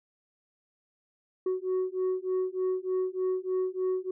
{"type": "beating tone pair", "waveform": "sine", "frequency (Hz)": [370, 373.3], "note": ["F#4", "F#4"], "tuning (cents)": [0, 15], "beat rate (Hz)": 3.3, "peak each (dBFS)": -28, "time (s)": [1.46, 4.11], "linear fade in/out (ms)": 5, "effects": ["tanh soft clip ceiling -24 dBFS"]}